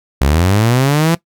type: linear sweep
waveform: sawtooth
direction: up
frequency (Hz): 63.1 to 170.4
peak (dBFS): -6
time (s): 0.21-1.15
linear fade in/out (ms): 5
effects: noise-tail reverb RT60 0.1 s tail -19 dB re dry